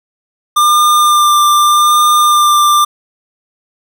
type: tone with vibrato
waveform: square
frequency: 1196 Hz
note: D6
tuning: 31 cents sharp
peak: -7 dBFS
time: 0.56-2.85 s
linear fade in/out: 10 ms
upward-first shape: sine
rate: 0.83 Hz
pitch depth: 14 cents each way
effects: none